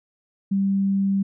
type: tone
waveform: sine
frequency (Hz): 196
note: G3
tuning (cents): 0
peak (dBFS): -18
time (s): 0.51-1.23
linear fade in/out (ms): 10
effects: none